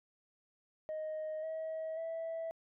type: tone with pitch steps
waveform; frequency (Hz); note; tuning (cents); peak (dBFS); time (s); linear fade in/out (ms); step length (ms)
sine; 623 / 639 / 655.5; D#5 / D#5 / E5; +2 / +46 / -10; -35; 0.89-2.51; 0; 540
effects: tanh soft clip ceiling -35 dBFS